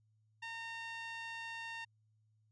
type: tone with band-pass filter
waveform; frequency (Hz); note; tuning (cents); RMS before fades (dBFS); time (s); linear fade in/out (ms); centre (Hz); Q
sawtooth; 915; A#5; -32; -45; 0.42-1.85; 10; 2300; 1.6
effects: added 108 Hz sine -70 dBFS peak until 2.51 s + resampled to 22050 Hz